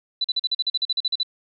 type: tone bursts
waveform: sine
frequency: 3980 Hz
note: B7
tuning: 13 cents sharp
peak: -19 dBFS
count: 14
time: 0.21-1.232 s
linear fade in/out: 5 ms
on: 34 ms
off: 42 ms
effects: none